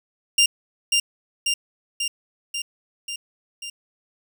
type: tone with echo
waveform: 20% pulse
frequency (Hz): 2794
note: F7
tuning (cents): 0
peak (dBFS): -9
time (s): 0.38-0.46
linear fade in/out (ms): 5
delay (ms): 540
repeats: 6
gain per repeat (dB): -3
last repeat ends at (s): 3.7
effects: none